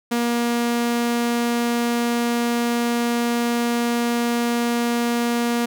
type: tone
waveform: sawtooth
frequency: 237.2 Hz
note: A#3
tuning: 30 cents sharp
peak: -15 dBFS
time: 0.11-5.66 s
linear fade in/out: 10 ms
effects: none